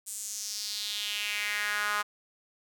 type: tone with high-pass filter sweep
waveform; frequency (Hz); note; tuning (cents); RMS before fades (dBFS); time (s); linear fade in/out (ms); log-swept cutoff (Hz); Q
sawtooth; 207.7; G#3; 0; -33; 0.06-2.03; 20; 8500 to 1200; 3.2
effects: none